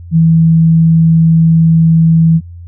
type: tone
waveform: sine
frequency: 163.1 Hz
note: E3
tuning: 18 cents flat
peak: -4 dBFS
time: 0.11-2.41 s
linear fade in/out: 50 ms
effects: added 86 Hz sine -27 dBFS peak until 2.67 s